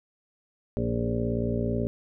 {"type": "harmonic tone with a mistuned harmonic", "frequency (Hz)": 58.27, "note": "A#1", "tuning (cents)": 0, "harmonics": [1, 2, 3, 4, 5, 7, 8, 9, 10], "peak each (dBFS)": [-34, -30, -37, -30, -37, -32, -42, -38, -36], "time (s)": [0.77, 1.87], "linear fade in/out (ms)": 0, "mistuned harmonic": 9, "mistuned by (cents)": -16, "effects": []}